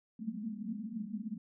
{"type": "band-pass noise", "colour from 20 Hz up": "pink", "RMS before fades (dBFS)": -40, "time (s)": [0.19, 1.38], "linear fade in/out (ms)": 10, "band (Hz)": [200, 230], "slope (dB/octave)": 96, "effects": []}